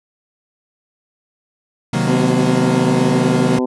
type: chord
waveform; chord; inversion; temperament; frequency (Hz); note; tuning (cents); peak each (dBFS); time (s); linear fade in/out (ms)
40% pulse; C half-diminished seventh; none; equal; 130.81 / 155.56 / 185 / 233.1; C3 / Eb3 / Gb3 / Bb3; 0 / 0 / 0 / 0; -20; 1.93-3.59; 5
type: harmonic tone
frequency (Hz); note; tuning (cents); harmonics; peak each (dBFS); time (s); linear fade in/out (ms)
126.9; B2; +47; 2 / 3 / 4 / 5 / 6 / 7 / 8; -17 / -21 / -24 / -32 / -34 / -30 / -32; 2.07-3.66; 10
effects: resampled to 24000 Hz